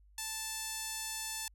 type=tone with band-pass filter; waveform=sawtooth; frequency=880 Hz; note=A5; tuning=in tune; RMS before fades=-40 dBFS; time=0.18-1.48 s; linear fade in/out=2 ms; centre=8600 Hz; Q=1; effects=added 50 Hz sine -59 dBFS peak until 1.54 s